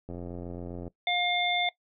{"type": "click train", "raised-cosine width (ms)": 2, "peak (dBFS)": -26, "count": 70, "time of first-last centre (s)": [0.09, 0.879], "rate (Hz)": 87.5}
{"type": "harmonic tone", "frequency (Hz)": 710, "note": "F5", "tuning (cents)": 28, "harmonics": [1, 3, 5], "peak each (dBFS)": [-29, -29, -29], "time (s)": [1.07, 1.69], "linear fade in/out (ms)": 2}
{"effects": ["noise-tail reverb RT60 0.1 s tail -19 dB re dry"]}